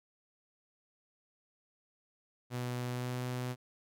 sawtooth tone with pitch glide, 123.47 to 125.12 Hz, B2 to B2, 0 to +23 cents, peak -31 dBFS, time 2.5-3.56 s, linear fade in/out 50 ms, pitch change +23 cents, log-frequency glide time 2.87-3.18 s, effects none

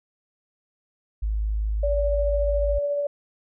sine tone, 52.9 Hz, G#1, 33 cents sharp, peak -22 dBFS, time 1.22-2.79 s, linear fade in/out 10 ms
sine tone with tremolo, 576 Hz, D5, 34 cents flat, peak -21 dBFS, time 1.83-3.07 s, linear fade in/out 5 ms, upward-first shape sine, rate 14 Hz, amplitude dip 25%
effects none

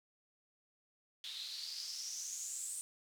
white noise with band-pass filter sweep, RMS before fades -44 dBFS, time 1.24-2.81 s, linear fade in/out 0 ms, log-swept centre 3600 to 8500 Hz, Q 6.9, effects none

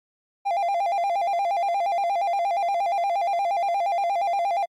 triangle tone with vibrato, 741 Hz, F#5, 2 cents sharp, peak -19 dBFS, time 0.45-4.66 s, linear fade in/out 20 ms, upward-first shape square, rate 8.5 Hz, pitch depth 130 cents each way, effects AAC 64 kbps

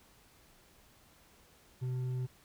sine tone with hard clipping, 127 Hz, B2, 49 cents sharp, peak -34 dBFS, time 1.81-2.27 s, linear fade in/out 20 ms, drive 4 dB, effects pink hiss -63 dBFS RMS until 2.44 s

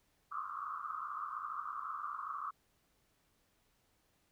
white band-pass noise, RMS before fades -42 dBFS, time 0.31-2.51 s, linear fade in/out 10 ms, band 1100 to 1300 Hz, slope 96 dB/octave, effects pink hiss -75 dBFS RMS until 4.31 s

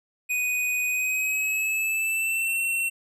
square tone with pitch glide, 2488 to 2713 Hz, D#7 to E7, -1 to +49 cents, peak -24 dBFS, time 0.29-2.9 s, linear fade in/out 20 ms, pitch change +150 cents, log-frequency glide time 0.87-2.61 s, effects none

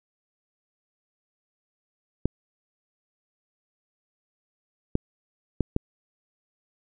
clicks, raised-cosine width 3 ms, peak -9 dBFS, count 4, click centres 2.256 / 4.954 / 5.607 / 5.764 s, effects none

